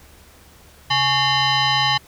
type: tone with frequency modulation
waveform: sine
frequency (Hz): 1108.7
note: C#6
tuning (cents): 0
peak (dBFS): -15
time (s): 0.9-1.98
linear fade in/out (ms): 10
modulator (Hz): 975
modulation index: 3.3
effects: added 72 Hz sine -50 dBFS peak until 2.07 s + pink hiss -49 dBFS RMS until 2.07 s